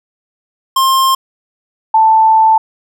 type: tone pair in turn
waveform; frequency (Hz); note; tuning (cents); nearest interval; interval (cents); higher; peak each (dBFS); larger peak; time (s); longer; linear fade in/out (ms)
square / sine; 1060 / 882.8; C6 / A5; +22 / +5; minor third; 317; first; -9 / -5; second; 0.76-1.15 / 1.94-2.58; second; 5
effects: none